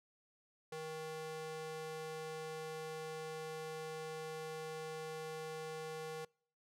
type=tone with high-pass filter; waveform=square; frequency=157.8 Hz; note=D#3; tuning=25 cents sharp; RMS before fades=-45 dBFS; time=0.72-6.25 s; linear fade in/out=5 ms; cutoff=380 Hz; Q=1.6; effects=noise-tail reverb RT60 0.5 s tail -26 dB re dry + low-pass 12000 Hz 12 dB/octave